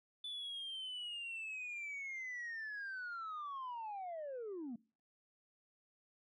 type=linear sweep; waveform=sine; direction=down; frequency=3498 to 217.5 Hz; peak=-40 dBFS; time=0.24-4.76 s; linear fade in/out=5 ms; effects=noise-tail reverb RT60 0.4 s tail -24 dB re dry + tanh soft clip ceiling -40 dBFS